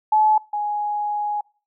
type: tone pair in turn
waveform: sine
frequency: 859 / 832.6 Hz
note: A5 / G#5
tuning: -42 / +4 cents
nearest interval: minor second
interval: 54 cents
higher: first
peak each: -13 / -21 dBFS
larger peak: first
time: 0.12-0.38 / 0.53-1.41 s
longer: second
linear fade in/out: 5 ms
effects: noise-tail reverb RT60 0.4 s tail -26 dB re dry